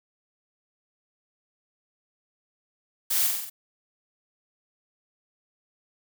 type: noise with echo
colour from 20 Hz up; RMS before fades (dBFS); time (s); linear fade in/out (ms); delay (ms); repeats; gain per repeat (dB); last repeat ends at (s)
blue; -25; 3.1-3.27; 10; 46; 5; -3; 3.5
effects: none